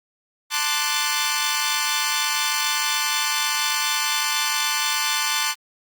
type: chord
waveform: 10% pulse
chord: D dominant seventh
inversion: second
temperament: equal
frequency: 880 / 1046.5 / 1174.7 / 1480 Hz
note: A5 / C6 / D6 / F#6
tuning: 0 / 0 / 0 / 0 cents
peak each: -18 dBFS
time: 0.5-5.55 s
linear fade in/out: 50 ms
effects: Opus 24 kbps